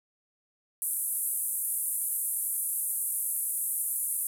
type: band-pass noise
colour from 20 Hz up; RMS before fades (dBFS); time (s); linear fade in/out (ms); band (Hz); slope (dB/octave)
pink; -31; 0.82-4.27; 0; 9300 to 13000; 48
effects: none